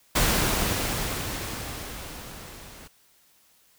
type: noise with level ramp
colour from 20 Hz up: pink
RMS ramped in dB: -21 to -46 dBFS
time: 0.15-2.88 s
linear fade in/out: 10 ms
effects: white hiss -61 dBFS RMS until 3.78 s